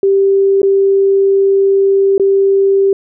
sine tone with dropouts, 392 Hz, G4, in tune, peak -7 dBFS, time 0.03-2.93 s, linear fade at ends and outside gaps 2 ms, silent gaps 0.618-0.63 / 2.18-2.197 s, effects none

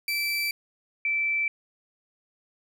30% pulse / sine tone pair in turn, 2327 / 2327 Hz, D7 / D7, -17 / -17 cents, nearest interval unison, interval 0 cents, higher neither, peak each -23 dBFS, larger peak neither, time 0.08-0.51 / 1.05-1.48 s, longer neither, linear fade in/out 2 ms, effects none

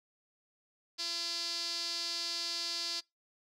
sawtooth tone with band-pass filter, 340 Hz, F4, 46 cents flat, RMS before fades -37 dBFS, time 0.98-3.01 s, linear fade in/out 20 ms, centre 4700 Hz, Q 5.3, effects noise-tail reverb RT60 0.2 s tail -25 dB re dry

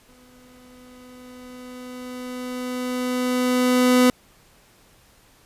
30% pulse tone with exponential growth, 250.6 Hz, B3, 25 cents sharp, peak -10 dBFS, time 0.09-4.1 s, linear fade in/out 0 ms, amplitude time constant 870 ms, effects pink hiss -55 dBFS RMS until 5.45 s + resampled to 32000 Hz

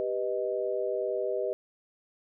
sine chord, G augmented, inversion none, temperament equal, 392 / 493.9 / 622.3 Hz, G4 / B4 / D#5, 0 / 0 / 0 cents, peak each -32 dBFS, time 0-1.53 s, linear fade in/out 0 ms, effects none

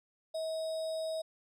sine tone with sample-and-hold, 641 Hz, E5, 49 cents flat, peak -33 dBFS, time 0.34-1.22 s, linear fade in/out 10 ms, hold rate 4410 Hz, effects low-pass 9000 Hz 12 dB/octave

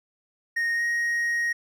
triangle tone with pitch glide, 1858 to 1877.4 Hz, A#6 to A#6, -6 to +12 cents, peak -21 dBFS, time 0.56-1.53 s, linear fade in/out 10 ms, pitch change +18 cents, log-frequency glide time 0.75-0.83 s, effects none

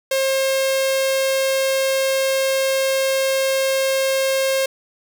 sawtooth tone with notch filter, 535 Hz, C5, 38 cents sharp, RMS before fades -19 dBFS, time 0.11-4.66 s, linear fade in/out 5 ms, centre 1200 Hz, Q 1.4, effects none

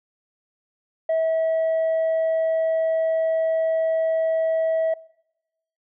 sine tone with tanh clipping, 647 Hz, E5, 32 cents flat, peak -19 dBFS, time 1.09-4.94 s, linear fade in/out 5 ms, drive 1 dB, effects noise-tail reverb RT60 0.9 s tail -23 dB re dry

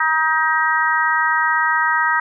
harmonic tone, 315.9 Hz, D#4, 26 cents sharp, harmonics 3 / 4 / 5 / 6, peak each -20 / -20 / -20 / -20 dBFS, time 0-2.2 s, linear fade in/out 5 ms, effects none

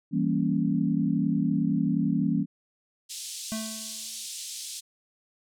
sine chord, E diminished seventh, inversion none, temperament equal, 164.81 / 196 / 233.1 / 277.2 Hz, E3 / G3 / Bb3 / Db4, 0 / 0 / 0 / 0 cents, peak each -28 dBFS, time 0.11-2.46 s, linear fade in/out 50 ms
white band-pass noise, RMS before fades -38 dBFS, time 3.09-4.81 s, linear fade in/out 20 ms, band 3300 to 9300 Hz, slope 24 dB/octave
square tone with exponential decay, 220 Hz, A3, in tune, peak -29 dBFS, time 3.52-4.26 s, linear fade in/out 0 ms, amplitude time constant 160 ms
effects none

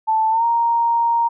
sine tone with pitch glide, 880 to 932.3 Hz, A5 to A#5, 0 to 0 cents, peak -14 dBFS, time 0.07-1.29 s, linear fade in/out 20 ms, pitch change +100 cents, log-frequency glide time 0.3-0.44 s, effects none

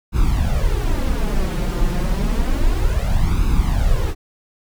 brown noise with flanger, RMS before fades -17 dBFS, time 0.12-4.15 s, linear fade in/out 50 ms, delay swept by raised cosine 0.78 to 5.78 ms, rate 0.3 Hz, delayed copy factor +0.75, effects none

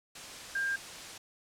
sine tone in noise, 1600 Hz, G6, 35 cents sharp, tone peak -29 dBFS, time 0.55-0.76 s, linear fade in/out 5 ms, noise white, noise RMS -44 dBFS, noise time 0.15-1.18 s, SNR +12 dB, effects low-pass 8000 Hz 12 dB/octave

